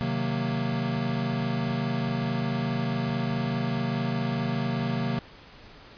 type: chord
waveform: square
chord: C half-diminished seventh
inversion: none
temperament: equal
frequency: 130.81 / 155.56 / 185 / 233.1 Hz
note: C3 / Eb3 / Gb3 / Bb3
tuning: 0 / 0 / 0 / 0 cents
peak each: -31 / -34 / -34 / -31 dBFS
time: 0.01-5.19 s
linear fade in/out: 0 ms
effects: pink hiss -49 dBFS RMS until 5.97 s + resampled to 11025 Hz